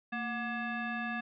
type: tone with frequency modulation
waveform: sine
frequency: 729 Hz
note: F#5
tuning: 26 cents flat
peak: -33 dBFS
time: 0.12-1.21 s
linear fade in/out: 10 ms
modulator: 956 Hz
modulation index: 1.7
effects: none